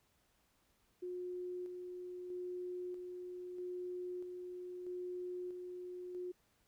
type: tone with tremolo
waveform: sine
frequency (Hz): 360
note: F#4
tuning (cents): -47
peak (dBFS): -40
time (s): 1.02-6.32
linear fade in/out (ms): 10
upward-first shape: square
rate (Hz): 0.78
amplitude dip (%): 35
effects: pink hiss -75 dBFS RMS until 6.67 s